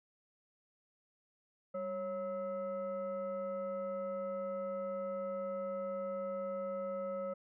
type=tone with frequency modulation; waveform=sine; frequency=549 Hz; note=C#5; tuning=17 cents flat; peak=-36 dBFS; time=1.74-7.34 s; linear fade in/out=10 ms; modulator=746 Hz; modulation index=0.63; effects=none